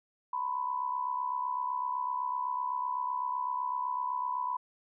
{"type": "tone with amplitude modulation", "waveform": "sine", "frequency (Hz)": 995, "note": "B5", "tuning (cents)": 13, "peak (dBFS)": -27, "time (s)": [0.33, 4.57], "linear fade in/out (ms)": 5, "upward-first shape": "sine", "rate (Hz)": 67.9, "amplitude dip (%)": 70, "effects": []}